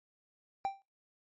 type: tone with exponential decay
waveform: triangle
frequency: 784 Hz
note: G5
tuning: in tune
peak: -25 dBFS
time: 0.65-0.82 s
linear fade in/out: 0 ms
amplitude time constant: 36 ms
effects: noise-tail reverb RT60 0.3 s tail -26 dB re dry + MP3 32 kbps